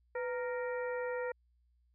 harmonic tone with a mistuned harmonic, 466.2 Hz, A#4, in tune, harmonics 1 / 2 / 3 / 4 / 5, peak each -35 / -44 / -46 / -45 / -53 dBFS, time 0.15-1.32 s, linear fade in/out 5 ms, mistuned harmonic 1, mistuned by +110 cents, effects added 60 Hz sine -68 dBFS peak until 1.94 s

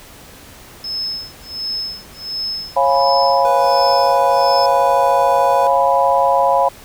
sine tone with tremolo, 5200 Hz, E8, 24 cents flat, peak -19 dBFS, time 0.84-4.66 s, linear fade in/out 2 ms, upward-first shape sine, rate 1.4 Hz, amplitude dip 100%
sine chord, C# dominant seventh, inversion none, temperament equal with one note detuned, 547.4 / 698.5 / 830.6 / 987.8 Hz, C#5 / E#5 / G#5 / B5, -22 / 0 / 0 / 0 cents, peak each -16 / -17 / -17 / -16 dBFS, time 2.76-6.69 s, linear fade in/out 10 ms
square tone, 493.9 Hz, B4, in tune, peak -25 dBFS, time 3.45-5.67 s, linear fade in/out 0 ms
effects pink hiss -40 dBFS RMS until 6.84 s

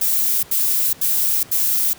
violet noise bursts, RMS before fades -18 dBFS, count 4, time 0.01-1.933 s, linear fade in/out 5 ms, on 420 ms, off 81 ms, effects pink hiss -43 dBFS RMS until 1.98 s + high-pass 60 Hz 12 dB/octave

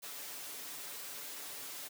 white noise with comb filter, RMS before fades -45 dBFS, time 0.02-1.89 s, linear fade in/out 20 ms, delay 6.9 ms, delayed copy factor +0.9, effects high-pass 200 Hz 12 dB/octave

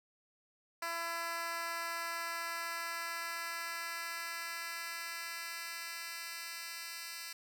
10% pulse tone with high-pass filter sweep, 335.8 Hz, E4, 32 cents sharp, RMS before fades -41 dBFS, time 0.82-7.33 s, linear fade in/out 5 ms, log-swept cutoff 840 to 3000 Hz, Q 0.89, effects none

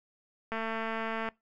click train, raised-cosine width 0.5 ms, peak -20 dBFS, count 173, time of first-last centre 0.52-1.288 s, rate 224 Hz, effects noise-tail reverb RT60 0.2 s tail -22 dB re dry

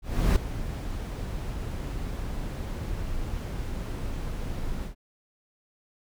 brown noise with ADSR envelope, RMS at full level -19 dBFS, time 0.02-4.95 s, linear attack 340 ms, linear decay 6 ms, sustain -13 dB, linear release 110 ms, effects none

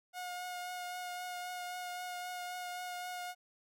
sawtooth tone with vibrato, 720 Hz, F#5, 47 cents flat, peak -36 dBFS, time 0.13-3.35 s, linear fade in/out 50 ms, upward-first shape triangle, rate 3.8 Hz, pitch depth 17 cents each way, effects none

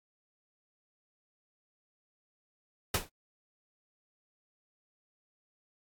pink noise with exponential decay, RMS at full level -23 dBFS, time 2.94-3.09 s, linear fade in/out 5 ms, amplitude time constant 32 ms, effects AAC 64 kbps

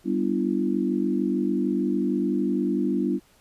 sine chord, G dominant seventh, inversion none, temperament equal with one note detuned, 196 / 246.9 / 293.7 / 340.3 Hz, G3 / B3 / D4 / F4, 0 / 0 / 0 / -45 cents, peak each -27 dBFS, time 0.04-3.2 s, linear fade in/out 50 ms, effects pink hiss -59 dBFS RMS until 3.4 s + resampled to 32000 Hz

